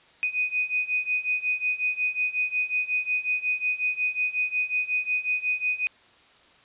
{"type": "beating tone pair", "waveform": "sine", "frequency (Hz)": [2489, 2494.5], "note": ["D#7", "D#7"], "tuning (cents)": [0, 4], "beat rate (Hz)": 5.5, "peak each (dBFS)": [-28, -26], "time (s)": [0.23, 5.87], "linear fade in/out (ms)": 0, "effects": ["white hiss -56 dBFS RMS until 6.64 s", "resampled to 8000 Hz"]}